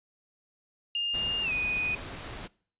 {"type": "tone with pitch glide", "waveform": "sine", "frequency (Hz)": [2819, 2483], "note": ["F7", "D#7"], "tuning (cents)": [16, -4], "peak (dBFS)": -27, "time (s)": [0.95, 1.95], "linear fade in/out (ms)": 2, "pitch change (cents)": -220, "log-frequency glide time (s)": [1.43, 1.52]}
{"type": "noise", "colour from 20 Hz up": "pink", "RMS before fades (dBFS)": -40, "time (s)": [1.13, 2.48], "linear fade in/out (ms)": 20}
{"effects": ["noise-tail reverb RT60 0.5 s tail -23 dB re dry", "resampled to 8000 Hz"]}